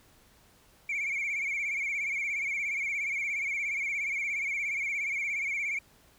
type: tone with vibrato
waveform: sine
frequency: 2258 Hz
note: C#7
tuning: 31 cents sharp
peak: -27 dBFS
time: 0.89-5.79 s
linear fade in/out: 5 ms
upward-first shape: sine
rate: 17 Hz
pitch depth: 89 cents each way
effects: tanh soft clip ceiling -27 dBFS + pink hiss -61 dBFS RMS until 6.18 s